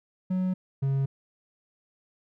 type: tone pair in turn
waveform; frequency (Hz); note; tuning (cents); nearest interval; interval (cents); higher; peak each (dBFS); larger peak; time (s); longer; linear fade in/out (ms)
triangle; 185 / 136.37; F#3 / C#3; 0 / -28; perfect fourth; 528; first; -22 / -21; second; 0.3-0.54 / 0.82-1.06; neither; 10
effects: none